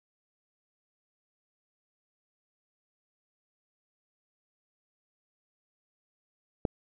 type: click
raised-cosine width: 2 ms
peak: -13 dBFS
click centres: 6.652 s
effects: none